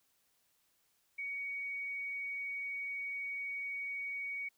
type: tone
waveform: sine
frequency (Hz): 2244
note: C#7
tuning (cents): +21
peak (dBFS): -37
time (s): 1.18-4.49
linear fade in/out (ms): 10
effects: white hiss -75 dBFS RMS until 4.57 s